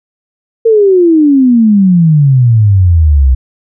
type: exponential sweep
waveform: sine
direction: down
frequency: 462.5 to 62.5 Hz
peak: -3 dBFS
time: 0.65-3.35 s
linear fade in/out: 10 ms
effects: none